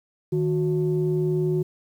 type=tone pair together; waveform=sine; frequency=155.56 / 365.9 Hz; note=D#3 / F#4; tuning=0 / -19 cents; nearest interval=octave + minor third; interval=1481 cents; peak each=-22 dBFS; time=0.32-1.63 s; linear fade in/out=10 ms; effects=tanh soft clip ceiling -14 dBFS + 9-bit

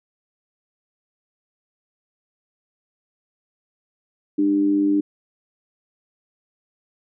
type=tone with amplitude modulation; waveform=sine; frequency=300 Hz; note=D4; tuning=37 cents sharp; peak=-13 dBFS; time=4.38-5.01 s; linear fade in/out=10 ms; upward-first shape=sine; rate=95.9 Hz; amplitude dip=55%; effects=none

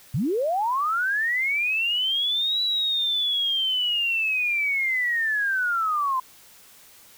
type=linear two-way sweep; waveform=sine; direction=up then down; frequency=103.83 to 3951 to 1012 Hz; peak=-21 dBFS; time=0.14-6.2 s; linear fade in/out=5 ms; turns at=2.62 s; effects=white hiss -51 dBFS RMS until 7.17 s

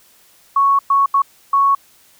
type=tone bursts at uneven times; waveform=sine; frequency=1108.7 Hz; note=C#6; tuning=in tune; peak=-10 dBFS; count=4; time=0.56-0.79 / 0.9-1.06 / 1.14-1.22 / 1.53-1.75 s; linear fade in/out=5 ms; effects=white hiss -51 dBFS RMS until 2.19 s

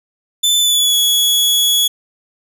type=tone with pitch glide; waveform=sawtooth; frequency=3520 to 3375 Hz; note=A7 to G#7; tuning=0 to +27 cents; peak=-8 dBFS; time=0.43-1.88 s; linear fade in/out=10 ms; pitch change=-73 cents; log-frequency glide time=0.6-0.95 s; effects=none

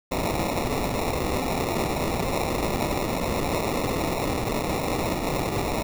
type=noise with sample-and-hold; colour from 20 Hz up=violet; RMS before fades=-26 dBFS; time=0.11-5.83 s; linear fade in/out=10 ms; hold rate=1575 Hz; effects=none

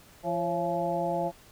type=harmonic tone with a mistuned harmonic; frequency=170.8 Hz; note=F3; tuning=38 cents flat; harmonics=1 / 2 / 3 / 4 / 5; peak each=-35 / -35 / -32 / -30 / -34 dBFS; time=0.23-1.32 s; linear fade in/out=50 ms; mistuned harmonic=3; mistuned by=+98 cents; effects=pink hiss -55 dBFS RMS until 1.51 s

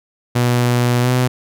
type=tone with pitch glide; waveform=sawtooth; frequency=122 to 125.87 Hz; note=B2 to B2; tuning=-21 to +33 cents; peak=-9 dBFS; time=0.35-1.28 s; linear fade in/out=10 ms; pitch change=+54 cents; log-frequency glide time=1.01-1.09 s; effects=none

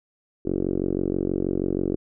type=tone with low-pass filter; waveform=5% pulse; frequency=46.25 Hz; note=F#1; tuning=in tune; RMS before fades=-25 dBFS; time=0.45-1.96 s; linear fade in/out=10 ms; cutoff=360 Hz; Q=3.2; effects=none

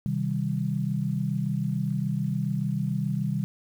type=chord; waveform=sine; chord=C minor; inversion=none; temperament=equal with one note detuned; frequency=130.81 / 157.74 / 196 Hz; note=C3 / Eb3 / G3; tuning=0 / +24 / 0 cents; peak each=-29 dBFS; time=0.06-3.44 s; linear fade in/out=0 ms; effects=9-bit

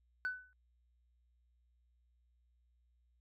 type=tone with exponential decay; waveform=sine; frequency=1500 Hz; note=F#6; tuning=23 cents sharp; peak=-30 dBFS; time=0.25-0.53 s; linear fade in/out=0 ms; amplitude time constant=60 ms; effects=tanh soft clip ceiling -31 dBFS + added 60 Hz sine -70 dBFS peak until 3.2 s

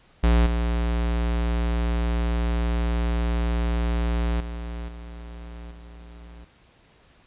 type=tone with level steps; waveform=square; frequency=58.27 Hz; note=A#1; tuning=in tune; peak=-16 / -22 / -31 / -37 / -42 dBFS; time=0.23-6.45 s; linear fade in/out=10 ms; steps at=0.46 / 4.4 / 4.88 / 5.71 s; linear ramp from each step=5 ms; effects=pink hiss -57 dBFS RMS until 7.26 s + resampled to 8000 Hz

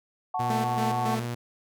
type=chord; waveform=sine; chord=F# minor; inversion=none; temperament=equal; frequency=740 / 880 / 1108.7 Hz; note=F#5 / A5 / C#6; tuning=0 / 0 / 0 cents; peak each=-28 / -31 / -34 dBFS; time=0.34-1.15 s; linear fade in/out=5 ms
type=tone; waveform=sawtooth; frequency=120.1 Hz; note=B2; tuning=48 cents flat; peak=-26 dBFS; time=0.39-1.35 s; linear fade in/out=10 ms
type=tone with tremolo; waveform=sawtooth; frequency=221.6 Hz; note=A3; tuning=13 cents sharp; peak=-24 dBFS; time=0.5-1.26 s; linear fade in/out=0 ms; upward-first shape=square; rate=3.6 Hz; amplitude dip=80%
effects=none

